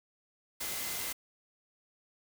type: tone in noise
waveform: sine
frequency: 2056 Hz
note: C7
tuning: 31 cents flat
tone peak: -48 dBFS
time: 0.6-1.13 s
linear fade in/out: 10 ms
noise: white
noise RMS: -37 dBFS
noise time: 0.6-1.13 s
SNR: -14 dB
effects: none